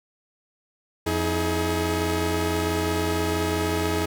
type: tone cluster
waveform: sawtooth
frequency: 86 / 319.5 / 420.7 Hz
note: F2 / D#4 / G#4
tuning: -26 / +46 / +22 cents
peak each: -23 dBFS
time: 1.06-4.06 s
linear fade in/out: 10 ms
effects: none